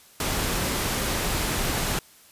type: noise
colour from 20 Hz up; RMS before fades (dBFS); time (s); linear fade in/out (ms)
pink; -26; 0.2-1.99; 2
effects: white hiss -53 dBFS RMS until 2.31 s + resampled to 32000 Hz